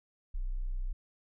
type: tone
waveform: sine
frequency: 31.26 Hz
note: B0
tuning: 22 cents sharp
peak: -31 dBFS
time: 0.34-0.93 s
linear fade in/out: 10 ms
effects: none